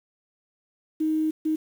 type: tone bursts at uneven times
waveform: sine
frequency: 312.9 Hz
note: D#4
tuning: 10 cents sharp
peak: -21 dBFS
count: 2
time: 1-1.31 / 1.45-1.56 s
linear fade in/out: 10 ms
effects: 8-bit